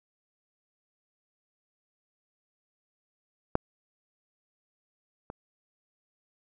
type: clicks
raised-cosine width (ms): 1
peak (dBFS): -9 / -24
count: 2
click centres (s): 3.554 / 5.301
effects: none